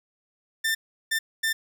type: tone bursts at uneven times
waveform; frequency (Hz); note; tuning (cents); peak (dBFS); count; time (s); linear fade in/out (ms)
sawtooth; 1791; A6; +30; -19; 3; 0.64-0.75 / 1.11-1.19 / 1.43-1.53; 10
effects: 9-bit